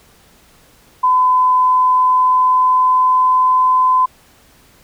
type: tone with pitch glide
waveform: sine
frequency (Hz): 1012 to 1019.6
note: B5 to C6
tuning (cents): +42 to -45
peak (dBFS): -9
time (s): 1.03-4.06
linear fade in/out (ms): 10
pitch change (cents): +13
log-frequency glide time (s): 1.6-3.74
effects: pink hiss -49 dBFS RMS until 4.83 s